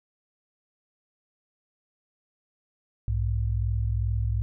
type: tone pair together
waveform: sine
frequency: 62.3 / 104.83 Hz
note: B1 / G#2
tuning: +16 / +17 cents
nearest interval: major sixth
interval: 901 cents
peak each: -26 dBFS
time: 3.08-4.42 s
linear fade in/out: 0 ms
effects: none